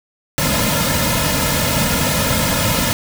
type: noise with comb filter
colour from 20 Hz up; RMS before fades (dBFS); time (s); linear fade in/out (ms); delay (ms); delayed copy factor
pink; -17; 0.38-2.93; 0; 2.6; -0.95
effects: none